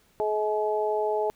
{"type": "harmonic tone", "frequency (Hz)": 212.7, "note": "G#3", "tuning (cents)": 42, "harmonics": [2, 3, 4], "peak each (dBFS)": [-26, -29, -29], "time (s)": [0.2, 1.3], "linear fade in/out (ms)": 0, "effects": ["pink hiss -63 dBFS RMS until 1.35 s"]}